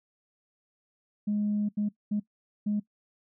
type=tone bursts at uneven times; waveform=sine; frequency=208.2 Hz; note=G#3; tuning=5 cents sharp; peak=-24 dBFS; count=4; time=1.27-1.69 / 1.77-1.89 / 2.11-2.2 / 2.66-2.8 s; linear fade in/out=10 ms; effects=noise-tail reverb RT60 0.1 s tail -19 dB re dry + tanh soft clip ceiling -21 dBFS